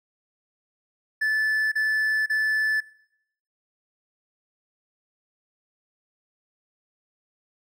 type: tone bursts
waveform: triangle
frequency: 1744 Hz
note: A6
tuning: 16 cents flat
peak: -19 dBFS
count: 3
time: 1.21-2.806 s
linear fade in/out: 10 ms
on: 510 ms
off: 33 ms
effects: noise-tail reverb RT60 0.7 s tail -19 dB re dry